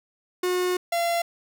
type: tone pair in turn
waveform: 45% pulse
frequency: 362.2 / 683.7 Hz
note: F#4 / F5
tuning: -37 / -37 cents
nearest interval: major seventh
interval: 1100 cents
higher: second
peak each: -22 dBFS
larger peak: neither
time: 0.43-0.77 / 0.92-1.22 s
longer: first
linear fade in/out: 5 ms
effects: none